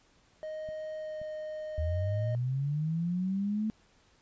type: tone with pitch glide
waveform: triangle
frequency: 622.3 to 617.3 Hz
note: D#5 to D#5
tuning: 0 to -14 cents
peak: -34 dBFS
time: 0.43-2.35 s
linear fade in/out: 0 ms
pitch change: -14 cents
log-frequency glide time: 0.97-1.2 s
type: clicks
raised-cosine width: 5 ms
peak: -37 dBFS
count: 2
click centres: 0.689 / 1.216 s
type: linear sweep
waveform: sine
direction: up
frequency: 75.9 to 220 Hz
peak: -28 dBFS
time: 1.78-3.7 s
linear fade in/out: 0 ms
effects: pink hiss -65 dBFS RMS until 4.21 s + resampled to 16000 Hz